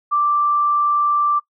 sine tone, 1174.7 Hz, D6, in tune, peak -14 dBFS, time 0.11-1.4 s, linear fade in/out 20 ms, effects noise-tail reverb RT60 0.1 s tail -22 dB re dry

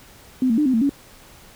sine tone with pitch steps, 256.6 / 226.1 / 300.3 / 259.3 / 225.1 / 280.6 Hz, C4 / A3 / D4 / C4 / A3 / C#4, -34 / +47 / +39 / -15 / +40 / +21 cents, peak -15 dBFS, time 0.42-0.894 s, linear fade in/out 2 ms, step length 79 ms, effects pink hiss -47 dBFS RMS until 1.55 s

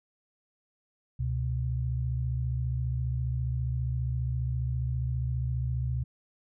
sine tone pair together, 70.28 / 125.1 Hz, C#2 / B2, +24 / +23 cents, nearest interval minor seventh, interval 999 cents, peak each -31 / -29 dBFS, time 1.19-6.04 s, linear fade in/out 10 ms, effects none

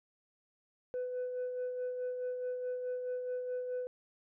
sine tone with tremolo, 500 Hz, B4, 21 cents sharp, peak -31 dBFS, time 0.94-3.87 s, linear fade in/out 0 ms, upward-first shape sine, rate 4.7 Hz, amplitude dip 45%, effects tanh soft clip ceiling -32 dBFS

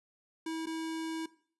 square tone with dropouts, 323.2 Hz, E4, 34 cents flat, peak -35 dBFS, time 0.46-1.26 s, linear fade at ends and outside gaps 5 ms, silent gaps 0.659-0.668 s, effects noise-tail reverb RT60 0.5 s tail -19 dB re dry + resampled to 24000 Hz

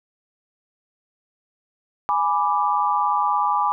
sine chord, G# diminished, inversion none, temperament equal, 830.6 / 987.8 / 1174.7 Hz, G#5 / B5 / D6, 0 / 0 / 0 cents, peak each -22 dBFS, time 2.09-3.72 s, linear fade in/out 0 ms, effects none

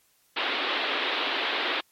white band-pass noise, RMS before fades -28 dBFS, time 0.36-1.81 s, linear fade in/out 10 ms, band 270 to 3800 Hz, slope 48 dB/octave, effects white hiss -65 dBFS RMS until 1.91 s + MP3 64 kbps

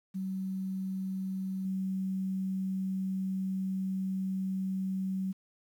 sine tone with level steps, 190 Hz, F#3, 46 cents sharp, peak -32 / -30 dBFS, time 0.14-5.33 s, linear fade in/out 20 ms, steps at 1.65 s, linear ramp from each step 2 ms, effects 10-bit

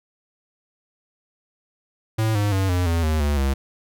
square tone with pitch steps, 110.4 / 103.01 / 96.11 / 89.67 / 83.67 / 78.06 / 72.84 / 67.96 Hz, A2 / G#2 / G2 / F2 / E2 / D#2 / D2 / C#2, +6 / -14 / -34 / +46 / +26 / +6 / -14 / -34 cents, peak -19 dBFS, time 2.18-3.54 s, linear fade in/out 10 ms, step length 170 ms, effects none

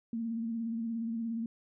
sine tone with vibrato, 228.5 Hz, A#3, 34 cents flat, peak -32 dBFS, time 0.13-1.46 s, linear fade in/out 2 ms, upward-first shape sine, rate 17 Hz, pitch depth 40 cents each way, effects none

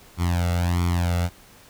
sawtooth tone with flanger, 87.31 Hz, F2, in tune, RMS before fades -22 dBFS, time 0.17-1.3 s, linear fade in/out 50 ms, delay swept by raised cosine 0.89 to 1.47 ms, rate 1.5 Hz, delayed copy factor +1, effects pink hiss -50 dBFS RMS until 1.69 s

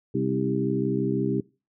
harmonic tone with a mistuned harmonic, 66 Hz, C2, 16 cents sharp, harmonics 2 / 3 / 4 / 5 / 6, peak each -29 / -29 / -29 / -29 / -29 dBFS, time 0.14-1.41 s, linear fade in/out 10 ms, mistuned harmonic 5, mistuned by -38 cents, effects noise-tail reverb RT60 0.3 s tail -22 dB re dry

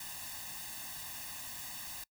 white noise with comb filter, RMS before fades -44 dBFS, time 0-2.04 s, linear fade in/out 5 ms, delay 1.1 ms, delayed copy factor +0.8, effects noise-tail reverb RT60 0.1 s tail -24 dB re dry

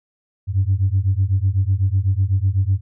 sine beating tone pair, 92.5 / 100.5 Hz, F#2 / G2, 0 / +44 cents, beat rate 8 Hz, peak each -17 dBFS, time 0.47-2.81 s, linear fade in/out 50 ms, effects tanh soft clip ceiling -9 dBFS

